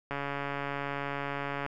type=click train; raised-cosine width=0.5 ms; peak=-19 dBFS; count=220; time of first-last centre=0.11-1.663 s; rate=141 Hz; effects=none